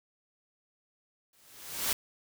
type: noise with exponential growth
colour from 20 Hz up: white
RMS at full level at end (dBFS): -27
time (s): 1.33-1.93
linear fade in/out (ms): 2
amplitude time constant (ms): 130
effects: none